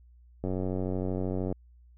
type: click train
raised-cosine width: 2 ms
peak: -19 dBFS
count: 102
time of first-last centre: 0.44-1.525 s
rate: 93.1 Hz
effects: added 60 Hz sine -53 dBFS peak until 1.97 s